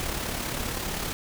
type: noise with amplitude modulation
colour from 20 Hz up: pink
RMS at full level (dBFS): -29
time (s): 0-1.13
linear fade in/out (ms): 0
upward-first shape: sine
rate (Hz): 35.2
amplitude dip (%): 45
effects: none